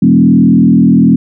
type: tone with frequency modulation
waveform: sine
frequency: 221.9 Hz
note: A3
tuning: 15 cents sharp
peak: -3 dBFS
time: 0.02-1.16 s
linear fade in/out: 5 ms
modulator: 40.8 Hz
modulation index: 1.5
effects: none